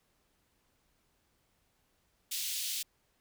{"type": "high-pass noise", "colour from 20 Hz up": "pink", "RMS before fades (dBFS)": -36, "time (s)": [2.31, 2.83], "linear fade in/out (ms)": 10, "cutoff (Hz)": 3000, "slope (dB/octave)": 24, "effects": ["pink hiss -74 dBFS RMS until 3.2 s"]}